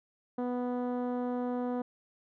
10% pulse tone with low-pass filter, 246.9 Hz, B3, in tune, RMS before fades -33 dBFS, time 0.38-1.82 s, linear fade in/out 5 ms, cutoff 520 Hz, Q 0.59, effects none

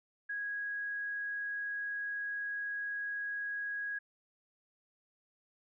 sine tone, 1654 Hz, G#6, 8 cents flat, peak -35 dBFS, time 0.29-3.99 s, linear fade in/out 10 ms, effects none

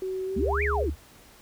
sine tone with pitch glide, 376.2 to 415 Hz, F#4 to G#4, +29 to -1 cents, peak -28 dBFS, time 0.02-0.84 s, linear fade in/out 2 ms, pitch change +170 cents, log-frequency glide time 0.25-0.65 s
sine tone with vibrato, 72.2 Hz, D2, 29 cents flat, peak -27 dBFS, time 0.35-0.96 s, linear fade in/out 50 ms, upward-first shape square, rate 4.1 Hz, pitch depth 13 cents each way
sine exponential two-way sweep, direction up then down, 188.9 to 2467 to 284.5 Hz, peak -26 dBFS, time 0.36-0.9 s, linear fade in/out 5 ms, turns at 0.63 s
effects pink hiss -53 dBFS RMS until 1.41 s

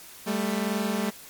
sawtooth tone pair together, 198.17 / 220 Hz, G3 / A3, +19 / 0 cents, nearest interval major second, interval 181 cents, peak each -24 dBFS, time 0.26-1.11 s, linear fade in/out 20 ms, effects white hiss -46 dBFS RMS until 1.29 s + MP3 96 kbps

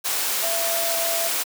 sine tone in noise, 670 Hz, E5, 28 cents sharp, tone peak -26 dBFS, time 0.42-1.29 s, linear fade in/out 20 ms, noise white, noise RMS -24 dBFS, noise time 0.04-1.44 s, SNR -5 dB, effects high-pass 400 Hz 12 dB/octave

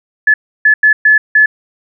sine tone bursts at uneven times, 1721 Hz, A6, 39 cents flat, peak -4 dBFS, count 5, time 0.27-0.34 / 0.65-0.74 / 0.83-0.93 / 1.05-1.18 / 1.35-1.46 s, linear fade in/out 5 ms, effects none

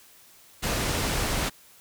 pink low-pass noise, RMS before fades -27 dBFS, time 0.62-1.5 s, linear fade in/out 20 ms, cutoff 11000 Hz, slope 12 dB/octave, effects white hiss -54 dBFS RMS until 1.8 s

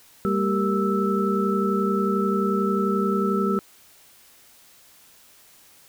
sine tone cluster, 198.3 / 229.6 / 391.2 / 464.2 / 1315 Hz, G3 / A#3 / G4 / A#4 / E6, +20 / -26 / -4 / -7 / -5 cents, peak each -23 / -29 / -25 / -31 / -27 dBFS, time 0.25-3.59 s, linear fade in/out 0 ms, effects white hiss -53 dBFS RMS until 5.88 s

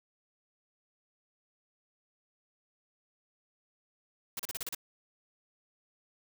white noise bursts, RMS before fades -37 dBFS, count 7, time 4.37-4.748 s, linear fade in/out 2 ms, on 24 ms, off 35 ms, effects none

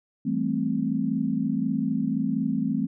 sine chord, A minor seventh, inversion second, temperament equal, 164.81 / 196 / 220 / 261.6 Hz, E3 / G3 / A3 / C4, 0 / 0 / 0 / 0 cents, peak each -31 / -30 / -27 / -27 dBFS, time 0.25-2.87 s, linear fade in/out 10 ms, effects none

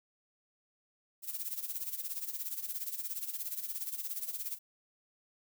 violet noise with tremolo, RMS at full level -36 dBFS, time 1.22-4.59 s, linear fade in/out 50 ms, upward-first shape sine, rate 17 Hz, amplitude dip 75%, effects none

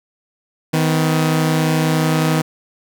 sawtooth tone pair together, 158 / 252.6 Hz, D#3 / B3, +27 / +39 cents, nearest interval minor sixth, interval 812 cents, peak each -11 / -17 dBFS, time 0.73-2.42 s, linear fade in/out 10 ms, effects none

